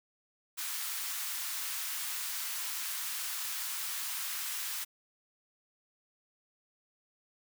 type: high-pass noise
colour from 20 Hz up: white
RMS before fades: -37 dBFS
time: 0.57-4.85 s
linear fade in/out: 20 ms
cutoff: 980 Hz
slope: 24 dB/octave
effects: none